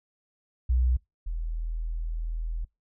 sine tone pair in turn, 61.8 / 40.78 Hz, B1 / E1, +2 / -18 cents, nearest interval perfect fifth, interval 720 cents, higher first, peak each -20 / -28 dBFS, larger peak first, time 0.69-0.97 / 1.26-2.65 s, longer second, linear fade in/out 10 ms, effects noise-tail reverb RT60 0.2 s tail -25 dB re dry

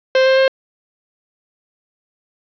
45% pulse tone with pitch steps, 523.3 / 527.2 / 531.2 Hz, C5 / C5 / C5, 0 / +13 / +26 cents, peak -10 dBFS, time 0.15-0.48 s, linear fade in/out 2 ms, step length 110 ms, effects resampled to 11025 Hz + 7-bit

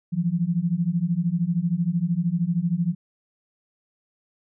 sine beating tone pair, 164.81 / 177.81 Hz, E3 / F3, 0 / +31 cents, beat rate 13 Hz, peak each -24 / -23 dBFS, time 0.12-2.95 s, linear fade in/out 20 ms, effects none

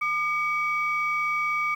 sine tone pair together, 1208.4 / 2268 Hz, D6 / C#7, +49 / +39 cents, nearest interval major seventh, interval 1090 cents, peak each -25 / -25 dBFS, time 0.01-1.75 s, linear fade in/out 10 ms, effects tanh soft clip ceiling -17 dBFS + 9-bit

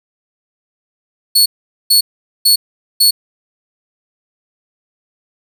sawtooth tone bursts, 4400 Hz, C#8, 14 cents flat, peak -4 dBFS, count 4, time 1.35-3.11 s, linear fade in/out 10 ms, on 110 ms, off 440 ms, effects none

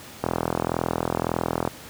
click train, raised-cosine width 1 ms, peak -8 dBFS, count 61, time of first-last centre 0.24-1.675 s, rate 41.8 Hz, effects pink hiss -42 dBFS RMS until 1.89 s + high-pass 80 Hz 12 dB/octave

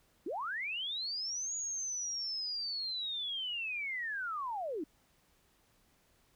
sine linear two-way sweep, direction up then down, 276.2 to 6790 to 276.2 Hz, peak -35 dBFS, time 0.26-4.84 s, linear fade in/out 5 ms, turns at 1.55 s, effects pink hiss -70 dBFS RMS until 6.35 s

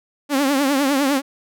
sawtooth tone with vibrato, 277.2 Hz, C#4, in tune, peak -12 dBFS, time 0.29-1.22 s, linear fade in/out 50 ms, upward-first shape triangle, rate 9.9 Hz, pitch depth 120 cents each way, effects none

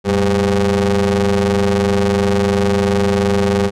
30% pulse ring-modulated tone, 102.9 Hz, G#2, 16 cents flat, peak -7 dBFS, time 0.04-3.71 s, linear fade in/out 50 ms, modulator 297 Hz, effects low-pass 8000 Hz 12 dB/octave

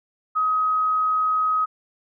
sine tone, 1264 Hz, D#6, 27 cents sharp, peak -18 dBFS, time 0.35-1.66 s, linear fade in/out 20 ms, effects none

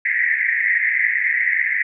white band-pass noise, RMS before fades -19 dBFS, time 0.05-1.83 s, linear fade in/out 5 ms, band 1800 to 2100 Hz, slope 96 dB/octave, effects none

